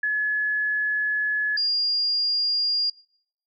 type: tone pair in turn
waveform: sine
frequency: 1704 / 4820 Hz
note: G#6 / D8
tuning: +44 / +44 cents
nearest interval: octave + tritone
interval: 1800 cents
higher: second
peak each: -20 dBFS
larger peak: neither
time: 0.03-1.57 / 1.57-2.9 s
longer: first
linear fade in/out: 5 ms
effects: noise-tail reverb RT60 0.6 s tail -22 dB re dry + MP3 96 kbps